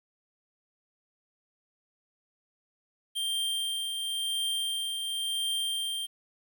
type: tone with tremolo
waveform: square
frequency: 3172 Hz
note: G7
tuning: 20 cents sharp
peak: -28 dBFS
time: 3.15-6.07 s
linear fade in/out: 20 ms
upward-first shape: triangle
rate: 0.95 Hz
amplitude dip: 40%
effects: 10-bit